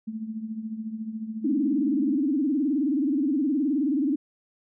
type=tone with tremolo; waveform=sine; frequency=220 Hz; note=A3; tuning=in tune; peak=-27 dBFS; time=0.07-2.16 s; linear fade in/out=10 ms; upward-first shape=triangle; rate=14 Hz; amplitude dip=75%
type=tone with vibrato; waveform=sine; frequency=284.9 Hz; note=C#4; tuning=48 cents sharp; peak=-21 dBFS; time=1.44-4.16 s; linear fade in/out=10 ms; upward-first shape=sine; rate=19 Hz; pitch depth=190 cents each way
effects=none